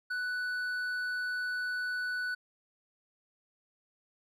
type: tone with hard clipping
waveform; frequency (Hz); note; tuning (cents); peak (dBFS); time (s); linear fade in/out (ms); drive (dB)
sine; 1486; F#6; +7; -33; 0.1-2.35; 10; 5
effects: none